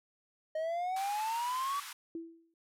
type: exponential sweep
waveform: triangle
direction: up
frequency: 620 to 1151 Hz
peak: -30 dBFS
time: 0.55-1.8 s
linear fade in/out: 5 ms
type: band-pass noise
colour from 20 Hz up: pink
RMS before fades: -46 dBFS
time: 0.96-1.93 s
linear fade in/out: 5 ms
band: 960 to 14000 Hz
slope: 48 dB/octave
type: tone with exponential decay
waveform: sine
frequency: 330.9 Hz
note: E4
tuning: 7 cents sharp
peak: -35 dBFS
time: 2.15-2.54 s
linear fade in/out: 2 ms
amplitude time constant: 84 ms
effects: none